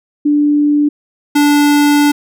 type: tone pair in turn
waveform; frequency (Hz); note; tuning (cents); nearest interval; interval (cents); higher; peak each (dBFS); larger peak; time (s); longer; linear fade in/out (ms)
sine / square; 293.7 / 291.5; D4 / D4; 0 / -13; unison; 13; first; -8; neither; 0.25-0.89 / 1.35-2.12; second; 10
effects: none